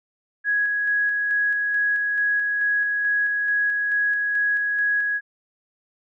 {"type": "tone with tremolo", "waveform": "sine", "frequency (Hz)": 1665, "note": "G#6", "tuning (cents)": 4, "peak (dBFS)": -18, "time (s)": [0.44, 5.21], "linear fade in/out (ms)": 50, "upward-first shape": "square", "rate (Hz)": 2.3, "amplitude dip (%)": 25, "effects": []}